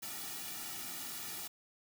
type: noise with comb filter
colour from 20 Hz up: white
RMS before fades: -43 dBFS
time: 0.02-1.48 s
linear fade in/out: 10 ms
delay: 1.9 ms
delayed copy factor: -0.8
effects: none